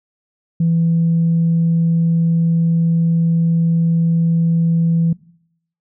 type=tone; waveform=sine; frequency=166.2 Hz; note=E3; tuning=15 cents sharp; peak=-11 dBFS; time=0.6-5.13 s; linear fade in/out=5 ms; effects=noise-tail reverb RT60 0.7 s tail -22 dB re dry + tanh soft clip ceiling -8 dBFS